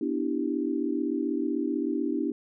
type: chord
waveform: sine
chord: E minor seventh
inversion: second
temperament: equal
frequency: 246.9 / 293.7 / 329.6 / 392 Hz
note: B3 / D4 / E4 / G4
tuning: 0 / 0 / 0 / 0 cents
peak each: -32 / -29 / -31 / -34 dBFS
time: 0.01-2.32 s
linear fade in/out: 5 ms
effects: none